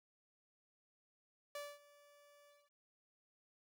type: tone with ADSR envelope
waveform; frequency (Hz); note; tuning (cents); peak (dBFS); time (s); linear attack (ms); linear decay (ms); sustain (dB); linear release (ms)
sawtooth; 580; D5; -22; -39; 1.55-2.72; 3; 230; -21; 240
effects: 13-bit